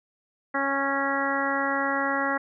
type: harmonic tone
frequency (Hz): 276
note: C#4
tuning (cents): -7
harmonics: 1 / 2 / 3 / 4 / 5 / 6 / 7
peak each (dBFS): -31 / -31 / -31 / -31 / -31 / -31 / -31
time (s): 0.54-2.38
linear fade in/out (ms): 10
effects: none